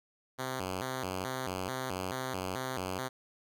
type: tone with vibrato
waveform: 5% pulse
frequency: 110 Hz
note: A2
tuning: in tune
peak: -23 dBFS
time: 0.38-3.09 s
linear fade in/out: 20 ms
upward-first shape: square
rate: 2.3 Hz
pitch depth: 290 cents each way
effects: none